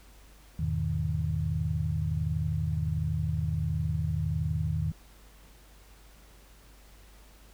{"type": "chord", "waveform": "sine", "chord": "E major seventh", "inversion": "none", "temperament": "equal", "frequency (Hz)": [82.41, 103.83, 123.47, 155.56], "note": ["E2", "G#2", "B2", "D#3"], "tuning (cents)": [0, 0, 0, 0], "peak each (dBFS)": [-31, -35, -36, -30], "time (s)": [0.59, 4.92], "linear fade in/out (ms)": 5, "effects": ["added 50 Hz sine -53 dBFS peak until 7.53 s", "pink hiss -58 dBFS RMS until 7.53 s"]}